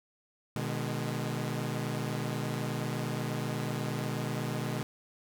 sawtooth chord, G# minor, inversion first, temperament equal with one note detuned, 123.47 / 151.75 / 207.7 Hz, B2 / D#3 / G#3, 0 / -43 / 0 cents, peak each -31 / -32 / -34 dBFS, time 0.56-4.83 s, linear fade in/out 0 ms, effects none

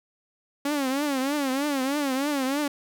sawtooth tone with vibrato, 277.2 Hz, C#4, in tune, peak -20 dBFS, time 0.65-2.68 s, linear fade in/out 5 ms, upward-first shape triangle, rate 3.2 Hz, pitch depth 150 cents each way, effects none

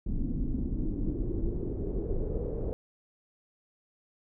brown noise with low-pass filter sweep, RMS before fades -31 dBFS, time 0.06-2.73 s, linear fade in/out 0 ms, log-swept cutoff 240 to 500 Hz, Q 4.6, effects none

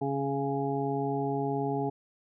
harmonic tone with a mistuned harmonic, 138.59 Hz, C#3, in tune, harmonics 1 / 2 / 3 / 5 / 6, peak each -34 / -33 / -32 / -37 / -35 dBFS, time 0.01-1.9 s, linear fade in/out 10 ms, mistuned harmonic 1, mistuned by +16 cents, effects none

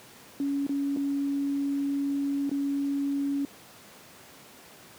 sine tone with dropouts, 280.4 Hz, C#4, 20 cents sharp, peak -25 dBFS, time 0.4-3.45 s, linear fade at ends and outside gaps 1 ms, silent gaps 0.666-0.693 / 0.963-0.97 / 2.494-2.514 s, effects pink hiss -50 dBFS RMS until 4.98 s + high-pass 150 Hz 12 dB/octave

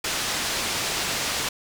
white low-pass noise, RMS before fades -27 dBFS, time 0.04-1.49 s, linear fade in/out 5 ms, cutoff 6100 Hz, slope 12 dB/octave, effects none

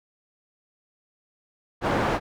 white low-pass noise, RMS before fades -24 dBFS, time 1.81-2.2 s, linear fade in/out 50 ms, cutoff 1000 Hz, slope 12 dB/octave, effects none

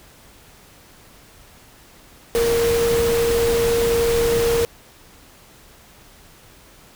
sine tone in noise, 466.2 Hz, A#4, in tune, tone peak -16 dBFS, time 2.35-4.65 s, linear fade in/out 0 ms, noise pink, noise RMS -25 dBFS, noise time 2.35-4.65 s, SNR +6 dB, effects pink hiss -48 dBFS RMS until 6.95 s

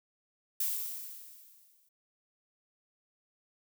violet noise with exponential decay, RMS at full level -30 dBFS, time 0.6-1.89 s, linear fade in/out 5 ms, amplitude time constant 280 ms, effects none

